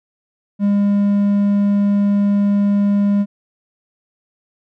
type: tone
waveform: triangle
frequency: 202.4 Hz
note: G#3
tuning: 44 cents flat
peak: -10 dBFS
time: 0.59-3.26 s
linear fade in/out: 50 ms
effects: none